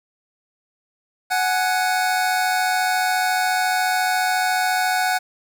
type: tone pair together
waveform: 25% pulse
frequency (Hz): 740 / 834.2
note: F#5 / G#5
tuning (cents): 0 / +7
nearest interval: major second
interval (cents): 207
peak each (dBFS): -15 / -22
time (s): 1.3-5.19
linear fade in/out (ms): 20
effects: 8-bit